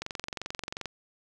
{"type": "click train", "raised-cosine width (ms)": 0.2, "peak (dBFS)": -17, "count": 20, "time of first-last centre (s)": [0.02, 0.857], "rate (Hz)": 22.7, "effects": []}